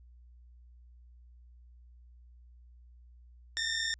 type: tone pair together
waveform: 15% pulse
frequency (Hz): 1790 / 1828.7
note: A6 / A#6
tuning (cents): +29 / -34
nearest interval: unison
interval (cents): 37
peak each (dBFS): -27 / -27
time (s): 3.57-3.94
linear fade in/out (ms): 0
effects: added 60 Hz sine -53 dBFS peak until 3.99 s + resampled to 16000 Hz